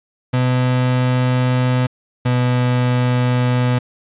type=tone pair in turn; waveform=35% pulse; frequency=126.3 / 124.27 Hz; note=B2 / B2; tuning=+39 / +11 cents; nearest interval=unison; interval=28 cents; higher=first; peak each=-12 dBFS; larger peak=neither; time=0.33-1.87 / 2.25-3.79 s; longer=neither; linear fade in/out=10 ms; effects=resampled to 8000 Hz + 9-bit